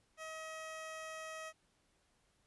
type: tone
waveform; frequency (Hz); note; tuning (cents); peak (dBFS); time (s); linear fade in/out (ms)
15% pulse; 636; D#5; +38; -38; 0.17-1.53; 50
effects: pink hiss -75 dBFS RMS until 2.46 s + resampled to 24000 Hz